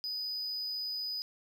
triangle tone, 4978 Hz, D#8, in tune, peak -33 dBFS, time 0.04-1.22 s, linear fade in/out 0 ms, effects none

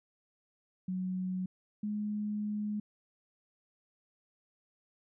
sine tone pair in turn, 185 / 209.5 Hz, F#3 / G#3, 0 / +15 cents, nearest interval major second, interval 215 cents, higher second, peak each -32 / -32 dBFS, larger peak neither, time 0.88-1.46 / 1.83-2.8 s, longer second, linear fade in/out 5 ms, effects none

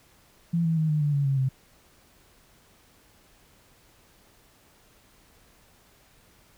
sine tone with pitch steps, 169 / 163.15 / 157.5 / 152.05 / 146.78 / 141.7 / 136.8 / 132.06 Hz, E3 / E3 / D#3 / D#3 / D3 / C#3 / C#3 / C3, +43 / -18 / +21 / -40 / -1 / +38 / -23 / +16 cents, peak -21 dBFS, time 0.53-1.49 s, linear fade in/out 10 ms, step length 120 ms, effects pink hiss -59 dBFS RMS until 6.57 s

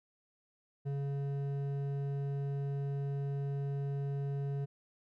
triangle tone with hard clipping, 140 Hz, C#3, 18 cents sharp, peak -35 dBFS, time 0.85-4.66 s, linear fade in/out 20 ms, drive 12 dB, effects none

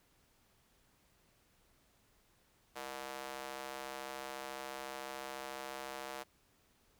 square tone with high-pass filter, 67 Hz, C2, 42 cents sharp, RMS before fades -45 dBFS, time 2.75-6.24 s, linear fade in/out 20 ms, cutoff 630 Hz, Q 1.1, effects pink hiss -71 dBFS RMS until 6.99 s

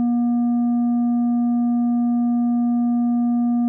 triangle tone with tanh clipping, 239.2 Hz, A#3, 45 cents sharp, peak -17 dBFS, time 0-3.68 s, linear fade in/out 0 ms, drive 9 dB, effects none

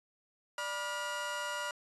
30% pulse tone cluster, 590 / 975 / 1421 Hz, D5 / B5 / F6, +8 / -23 / +30 cents, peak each -39 / -37 / -36 dBFS, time 0.58-1.71 s, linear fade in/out 2 ms, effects resampled to 24000 Hz

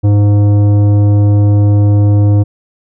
triangle tone with tanh clipping, 102.7 Hz, G#2, 19 cents flat, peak -7 dBFS, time 0.03-2.44 s, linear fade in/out 20 ms, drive 16 dB, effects none

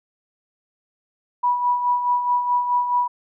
sine tone with tremolo, 978 Hz, B5, 17 cents flat, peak -15 dBFS, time 1.43-3.08 s, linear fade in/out 10 ms, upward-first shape sine, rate 4.7 Hz, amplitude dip 55%, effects none

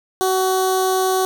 15% pulse tone with notch filter, 375.8 Hz, F#4, 27 cents sharp, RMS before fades -18 dBFS, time 0.21-1.25 s, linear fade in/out 0 ms, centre 2100 Hz, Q 0.58, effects none

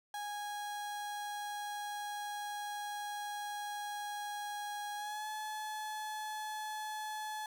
35% pulse tone with pitch glide, 826 to 857.6 Hz, G#5 to A5, -10 to -45 cents, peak -37 dBFS, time 0.14-7.46 s, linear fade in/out 2 ms, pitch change +65 cents, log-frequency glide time 4.96-5.28 s, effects none

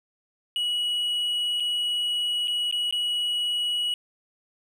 triangle tone with dropouts, 2921 Hz, F#7, 23 cents flat, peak -22 dBFS, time 0.56-3.94 s, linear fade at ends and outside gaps 1 ms, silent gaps 1.6-1.604 / 2.474-2.48 / 2.712-2.725 / 2.91-2.925 s, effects none

